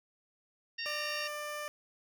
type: harmonic tone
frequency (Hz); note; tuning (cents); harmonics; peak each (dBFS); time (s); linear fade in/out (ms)
922; A#5; -19; 2 / 3 / 4 / 5 / 6; -41 / -40 / -48 / -44 / -42; 0.78-1.28; 10
type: tone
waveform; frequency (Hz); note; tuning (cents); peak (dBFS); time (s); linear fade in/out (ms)
15% pulse; 595; D5; +22; -31; 0.86-1.68; 0
effects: none